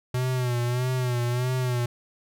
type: tone with vibrato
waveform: square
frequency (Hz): 124.3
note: B2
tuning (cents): +12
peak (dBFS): -24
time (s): 0.14-1.86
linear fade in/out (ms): 5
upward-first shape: sine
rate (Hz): 1.6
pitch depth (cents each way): 59
effects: none